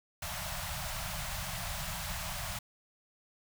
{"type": "band-stop noise", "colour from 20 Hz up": "pink", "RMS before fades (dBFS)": -38, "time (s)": [0.22, 2.59], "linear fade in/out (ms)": 5, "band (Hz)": [190, 580], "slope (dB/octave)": 96, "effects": []}